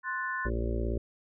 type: chord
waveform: sine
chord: F# diminished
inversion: second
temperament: equal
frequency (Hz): 1046.5 / 1480 / 1760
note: C6 / F#6 / A6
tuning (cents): 0 / 0 / 0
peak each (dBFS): -35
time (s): 0.03-0.5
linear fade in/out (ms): 50
type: harmonic tone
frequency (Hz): 57.5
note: A#1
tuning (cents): -23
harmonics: 1 / 2 / 4 / 5 / 6 / 7 / 8 / 9 / 10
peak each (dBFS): -30 / -37 / -38 / -47 / -38 / -38 / -47 / -44 / -42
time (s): 0.45-0.98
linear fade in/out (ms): 5
effects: none